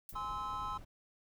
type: noise with exponential decay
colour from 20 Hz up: violet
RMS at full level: -43 dBFS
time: 0.09-0.19 s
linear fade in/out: 2 ms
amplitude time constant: 21 ms
type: noise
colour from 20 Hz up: brown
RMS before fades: -50 dBFS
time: 0.12-0.85 s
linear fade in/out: 10 ms
type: chord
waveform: triangle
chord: Ab augmented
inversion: none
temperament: just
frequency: 830.6 / 1038.3 / 1297.8 Hz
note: Ab5 / C6 / E6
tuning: 0 / -14 / -27 cents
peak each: -44 / -38 / -39 dBFS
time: 0.15-0.78 s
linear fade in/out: 10 ms
effects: none